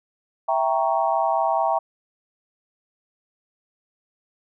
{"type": "chord", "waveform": "sine", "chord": "E diminished seventh", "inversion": "none", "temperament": "equal", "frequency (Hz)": [659.3, 784, 932.3, 1108.7], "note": ["E5", "G5", "Bb5", "Db6"], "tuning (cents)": [0, 0, 0, 0], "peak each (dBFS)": [-23, -23, -24, -28], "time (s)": [0.48, 1.79], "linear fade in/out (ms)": 10, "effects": []}